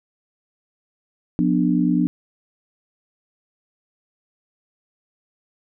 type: chord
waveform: sine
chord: B diminished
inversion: second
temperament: just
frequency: 177.8 / 246.9 / 296.3 Hz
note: F3 / B3 / D4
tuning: +31 / 0 / +15 cents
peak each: -20 dBFS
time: 1.39-2.07 s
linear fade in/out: 0 ms
effects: none